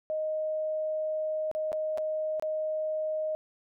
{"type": "tone with dropouts", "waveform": "sine", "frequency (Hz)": 622.3, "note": "D#5", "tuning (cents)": 0, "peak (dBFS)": -28, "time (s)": [0.1, 3.35], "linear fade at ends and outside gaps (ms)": 0, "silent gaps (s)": [[1.514, 1.55], [1.719, 1.729], [1.975, 1.982], [2.397, 2.424]], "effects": []}